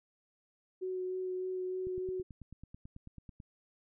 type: tone with vibrato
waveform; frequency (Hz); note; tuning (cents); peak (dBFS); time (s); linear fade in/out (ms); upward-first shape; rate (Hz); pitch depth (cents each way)
sine; 370; F#4; 0; -34; 0.81-2.23; 20; sine; 3.3; 11
type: click train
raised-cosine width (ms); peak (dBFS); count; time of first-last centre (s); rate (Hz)
5; -36; 15; 1.87-3.402; 9.14
effects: none